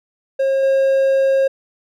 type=tone with level steps; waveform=triangle; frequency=539 Hz; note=C#5; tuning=49 cents flat; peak=-12 / -10 dBFS; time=0.39-1.48 s; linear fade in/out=10 ms; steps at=0.63 s; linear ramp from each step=2 ms; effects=none